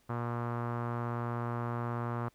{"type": "tone with low-pass filter", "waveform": "sawtooth", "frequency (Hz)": 118.9, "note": "A#2", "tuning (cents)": 35, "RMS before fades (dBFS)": -35, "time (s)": [0.09, 2.29], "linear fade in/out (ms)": 10, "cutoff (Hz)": 1200, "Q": 2.9, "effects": ["pink hiss -69 dBFS RMS until 2.34 s"]}